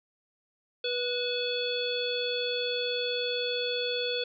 harmonic tone with a mistuned harmonic, 489.5 Hz, B4, 15 cents flat, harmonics 1 / 3 / 5 / 7 / 9, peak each -31 / -40 / -37 / -33 / -37 dBFS, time 0.84-4.24 s, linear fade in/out 5 ms, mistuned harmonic 5, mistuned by +85 cents, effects none

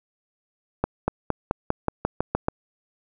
accelerating click train, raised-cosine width 1 ms, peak -7 dBFS, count 10, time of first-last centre 0.84-2.484 s, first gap 240 ms, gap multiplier 0.93, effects none

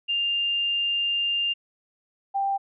sine tone pair in turn, 2800 / 788.7 Hz, F7 / G5, +4 / +10 cents, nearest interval octave + minor seventh, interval 2194 cents, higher first, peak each -22 dBFS, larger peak neither, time 0.08-1.54 / 2.34-2.58 s, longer first, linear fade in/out 20 ms, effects none

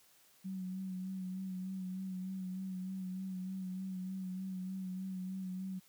sine tone with vibrato, 187.3 Hz, F#3, 21 cents sharp, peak -38 dBFS, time 0.44-5.8 s, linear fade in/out 20 ms, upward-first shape sine, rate 3.3 Hz, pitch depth 31 cents each way, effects white hiss -66 dBFS RMS until 5.88 s + high-pass 60 Hz 12 dB/octave

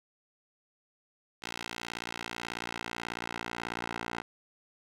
10% pulse tone with band-pass filter sweep, 58.27 Hz, A#1, in tune, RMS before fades -39 dBFS, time 1.42-4.22 s, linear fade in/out 10 ms, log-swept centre 3200 to 1500 Hz, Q 0.77, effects none

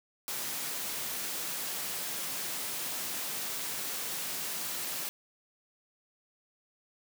white high-pass noise, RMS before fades -36 dBFS, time 0.28-5.09 s, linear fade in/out 0 ms, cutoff 120 Hz, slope 24 dB/octave, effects none

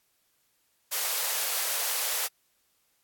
white high-pass noise, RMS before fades -29 dBFS, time 0.91-2.28 s, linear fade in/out 20 ms, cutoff 460 Hz, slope 48 dB/octave, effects white hiss -71 dBFS RMS until 3.03 s + AAC 64 kbps

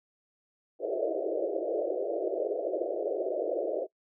white band-pass noise, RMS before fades -31 dBFS, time 0.79-3.87 s, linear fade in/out 50 ms, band 330 to 660 Hz, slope 96 dB/octave, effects noise-tail reverb RT60 0.1 s tail -21 dB re dry

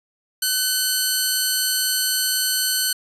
10% pulse tone pair together, 1517 / 4291 Hz, F#6 / C8, +43 / +43 cents, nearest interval octave + tritone, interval 1800 cents, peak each -14 dBFS, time 0.42-2.93 s, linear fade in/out 5 ms, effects resampled to 32000 Hz

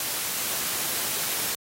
white noise, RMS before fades -28 dBFS, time 0-1.55 s, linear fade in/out 2 ms, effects high-pass 100 Hz 12 dB/octave + AAC 48 kbps

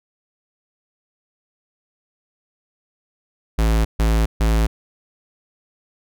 square tone bursts, 55 Hz, A1, in tune, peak -15 dBFS, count 3, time 3.58-4.67 s, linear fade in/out 10 ms, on 270 ms, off 140 ms, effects none

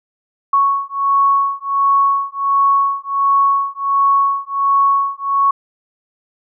sine beating tone pair, 1108 / 1109.4 Hz, C#6 / C#6, -1 / +1 cents, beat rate 1.4 Hz, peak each -15 dBFS, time 0.53-5.51 s, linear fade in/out 5 ms, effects none

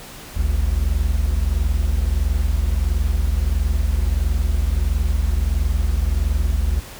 triangle tone pair together, 51.9 / 73.4 Hz, G#1 / D2, 0 / 0 cents, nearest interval tritone, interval 600 cents, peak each -17 dBFS, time 0.36-6.81 s, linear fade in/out 10 ms, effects pink hiss -38 dBFS RMS until 6.99 s

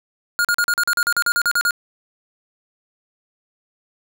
square tone bursts, 1427 Hz, F6, 37 cents sharp, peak -16 dBFS, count 14, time 0.39-1.708 s, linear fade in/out 0 ms, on 57 ms, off 40 ms, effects none

